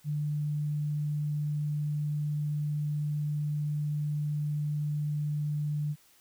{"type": "tone", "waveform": "sine", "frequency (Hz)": 148.7, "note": "D3", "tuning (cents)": 22, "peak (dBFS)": -28, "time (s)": [0.04, 5.96], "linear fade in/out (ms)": 50, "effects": ["white hiss -62 dBFS RMS until 6.2 s"]}